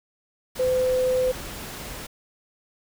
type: tone in noise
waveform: sine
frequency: 510 Hz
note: C5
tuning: 44 cents flat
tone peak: -19 dBFS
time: 0.59-1.32 s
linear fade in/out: 10 ms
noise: pink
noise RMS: -36 dBFS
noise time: 0.55-2.07 s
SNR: +14 dB
effects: none